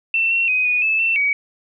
sine tone with pitch steps, 2685 / 2721 / 2510 / 2470 / 2616 / 2684 / 2263 Hz, E7 / F7 / D#7 / D#7 / E7 / E7 / C#7, +31 / -46 / +15 / -13 / -14 / +31 / +35 cents, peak -15 dBFS, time 0.14-1.33 s, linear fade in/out 2 ms, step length 170 ms, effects none

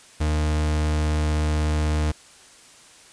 40% pulse tone, 76.3 Hz, D#2, 33 cents flat, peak -19 dBFS, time 0.2-2.12 s, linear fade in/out 10 ms, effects white hiss -49 dBFS RMS until 3.12 s + resampled to 22050 Hz

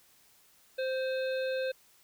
harmonic tone with a mistuned harmonic, 522 Hz, C5, 4 cents flat, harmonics 1 / 3 / 5 / 7 / 8, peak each -30 / -40 / -44 / -47 / -48 dBFS, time 0.78-1.72 s, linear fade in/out 10 ms, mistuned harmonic 5, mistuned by -28 cents, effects white hiss -63 dBFS RMS until 2.03 s

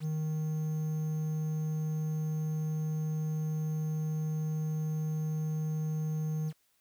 triangle tone with quantisation, 155.56 Hz, D#3, in tune, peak -28 dBFS, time 0-6.53 s, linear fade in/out 50 ms, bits 9, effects white hiss -72 dBFS RMS until 6.8 s

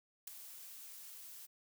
blue noise with ADSR envelope, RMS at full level -42 dBFS, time 0.27-1.47 s, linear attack 6 ms, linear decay 8 ms, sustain -10 dB, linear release 22 ms, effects none

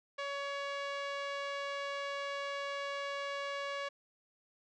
5% pulse tone with low-pass filter, 562 Hz, C#5, 24 cents sharp, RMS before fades -39 dBFS, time 0.18-3.89 s, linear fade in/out 10 ms, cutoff 2100 Hz, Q 0.5, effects none

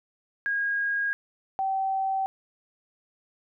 sine tone pair in turn, 1634 / 771.1 Hz, G#6 / G5, -29 / -29 cents, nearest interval octave + minor second, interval 1300 cents, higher first, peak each -24 dBFS, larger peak neither, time 0.46-1.13 / 1.59-2.26 s, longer neither, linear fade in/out 0 ms, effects none

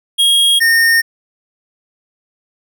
square tone pair in turn, 3272 / 1832.7 Hz, G#7 / A#6, -26 / -30 cents, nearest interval minor seventh, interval 1004 cents, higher first, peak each -9 dBFS, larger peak neither, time 0.18-0.6 / 0.6-1.02 s, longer neither, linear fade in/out 20 ms, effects none

